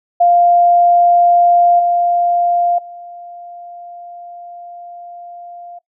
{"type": "tone with level steps", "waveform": "sine", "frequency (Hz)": 698.5, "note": "F5", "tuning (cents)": 0, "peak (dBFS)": [-7, -11, -30], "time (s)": [0.2, 5.79], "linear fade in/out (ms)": 10, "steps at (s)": [1.79, 2.78], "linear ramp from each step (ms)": 5, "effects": ["noise-tail reverb RT60 0.1 s tail -19 dB re dry"]}